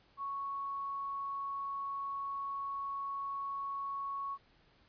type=tone; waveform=sine; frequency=1108.7 Hz; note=C#6; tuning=in tune; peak=-36 dBFS; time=0.17-4.38 s; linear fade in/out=50 ms; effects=pink hiss -67 dBFS RMS until 4.88 s + resampled to 11025 Hz